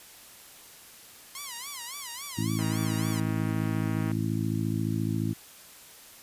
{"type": "tone with vibrato", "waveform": "5% pulse", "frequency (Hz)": 1040, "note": "C6", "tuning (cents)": -11, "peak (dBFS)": -25, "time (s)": [1.35, 3.2], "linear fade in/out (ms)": 2, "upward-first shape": "sine", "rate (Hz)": 3.6, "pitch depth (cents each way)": 190}
{"type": "harmonic tone", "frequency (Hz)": 54.4, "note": "A1", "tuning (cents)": -19, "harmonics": [2, 3, 4, 5, 6], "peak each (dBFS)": [-30, -32, -33, -34, -35], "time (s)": [2.37, 5.34], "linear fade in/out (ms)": 20}
{"type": "click train", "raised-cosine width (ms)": 0.5, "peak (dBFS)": -25, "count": 242, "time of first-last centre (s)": [2.59, 4.115], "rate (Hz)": 158}
{"effects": ["white hiss -50 dBFS RMS until 6.22 s", "resampled to 32000 Hz"]}